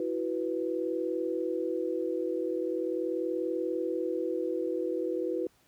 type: chord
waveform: sine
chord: E suspended second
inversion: none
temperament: equal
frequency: 329.6 / 370 / 493.9 Hz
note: E4 / F#4 / B4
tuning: 0 / 0 / 0 cents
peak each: -33 dBFS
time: 0-5.47 s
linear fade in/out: 2 ms
effects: pink hiss -66 dBFS RMS until 5.67 s + high-pass 60 Hz 12 dB/octave